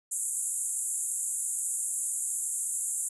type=band-pass noise; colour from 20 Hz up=pink; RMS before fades=-32 dBFS; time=0.11-3.09 s; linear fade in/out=10 ms; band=7100 to 11000 Hz; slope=96 dB/octave; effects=none